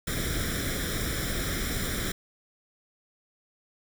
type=noise with comb filter; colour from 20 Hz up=pink; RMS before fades=-30 dBFS; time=0.07-2.12 s; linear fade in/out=5 ms; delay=0.55 ms; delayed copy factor=+0.8; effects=none